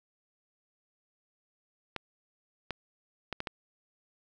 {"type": "clicks", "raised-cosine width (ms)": 0.3, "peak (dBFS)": -18, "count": 5, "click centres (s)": [1.963, 2.707, 3.327, 3.404, 3.472], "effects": []}